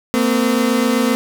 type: tone pair together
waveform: 30% pulse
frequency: 227.9 / 255.6 Hz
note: A#3 / C4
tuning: -39 / -40 cents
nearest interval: major second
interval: 199 cents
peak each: -14 dBFS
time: 0.14-1.15 s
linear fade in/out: 0 ms
effects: none